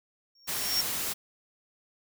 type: tone with exponential growth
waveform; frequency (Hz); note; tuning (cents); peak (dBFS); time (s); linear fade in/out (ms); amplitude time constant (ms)
triangle; 5530; F8; -18; -22; 0.35-0.81; 5; 100
type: noise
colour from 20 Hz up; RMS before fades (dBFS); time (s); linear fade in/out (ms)
white; -32; 0.47-1.14; 20
effects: none

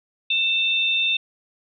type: tone pair together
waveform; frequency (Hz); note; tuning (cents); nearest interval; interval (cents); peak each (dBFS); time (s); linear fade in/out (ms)
sine; 2657 / 3609; E7 / A7; +13 / +43; perfect fourth; 530; -21; 0.3-1.17; 5
effects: none

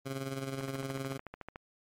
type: tone with tremolo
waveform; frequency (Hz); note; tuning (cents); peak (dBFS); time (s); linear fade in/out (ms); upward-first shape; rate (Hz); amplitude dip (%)
15% pulse; 135.3; C#3; -42; -27; 0.05-1.18; 20; sine; 19; 55
type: click train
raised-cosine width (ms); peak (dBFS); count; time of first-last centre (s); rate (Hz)
0.5; -27; 14; 0.61-1.559; 13.7
effects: MP3 64 kbps

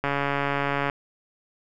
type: click train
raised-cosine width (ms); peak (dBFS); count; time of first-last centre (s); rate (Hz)
0.5; -10; 122; 0.04-0.898; 141
effects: none

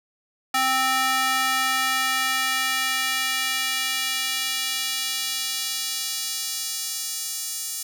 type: tone with high-pass filter sweep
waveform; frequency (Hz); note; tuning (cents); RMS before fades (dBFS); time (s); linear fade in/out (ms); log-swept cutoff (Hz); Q
square; 261.6; C4; 0; -25; 0.54-7.83; 5; 1000 to 6900; 1.1
effects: none

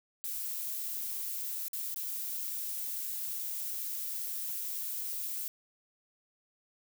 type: noise with dropouts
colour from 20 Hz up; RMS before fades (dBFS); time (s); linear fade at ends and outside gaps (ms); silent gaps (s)
violet; -37; 0.24-5.48; 0; 1.682-1.732 / 1.944-1.961
effects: none

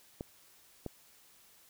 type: clicks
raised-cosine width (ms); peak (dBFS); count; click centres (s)
2; -25 / -24; 2; 0.209 / 0.863
effects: white hiss -62 dBFS RMS until 1.69 s

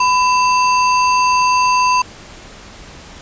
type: tone with sample-and-hold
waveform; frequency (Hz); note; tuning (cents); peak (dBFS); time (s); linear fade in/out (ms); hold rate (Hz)
sine; 1001; B5; +23; -10; 0-2.02; 5; 3675
effects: pink hiss -37 dBFS RMS until 3.21 s + resampled to 16000 Hz

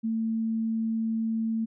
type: tone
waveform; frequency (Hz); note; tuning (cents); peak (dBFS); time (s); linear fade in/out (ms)
sine; 224.1; A3; +32; -25; 0.03-1.66; 20
effects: none

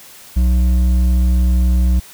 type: tone with hard clipping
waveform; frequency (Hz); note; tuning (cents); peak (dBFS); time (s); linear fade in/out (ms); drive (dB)
sine; 61.74; B1; 0; -12; 0.36-2; 10; 7
effects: white hiss -40 dBFS RMS until 2.13 s

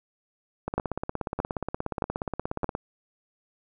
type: two click trains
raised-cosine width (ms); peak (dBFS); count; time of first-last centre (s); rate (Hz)
1; -15 / -11; 36 / 4; 0.68-2.751 / 0.78-2.643; 16.9 / 1.61
effects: none

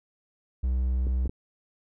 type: tone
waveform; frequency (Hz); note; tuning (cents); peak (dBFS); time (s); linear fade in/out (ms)
triangle; 63.3; B1; +43; -21; 0.63-1.28; 10
type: clicks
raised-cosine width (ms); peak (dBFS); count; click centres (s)
3; -23; 3; 1.069 / 1.257 / 1.295
effects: none

